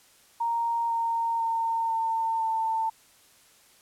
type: tone with pitch steps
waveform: sine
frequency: 930 / 920.9 / 911.9 / 903 / 894.2 Hz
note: A#5 / A#5 / A#5 / A5 / A5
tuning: -4 / -21 / -38 / +45 / +28 cents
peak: -24 dBFS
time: 0.4-2.9 s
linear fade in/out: 10 ms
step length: 500 ms
effects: white hiss -58 dBFS RMS until 3.81 s + low-pass 12000 Hz 12 dB/octave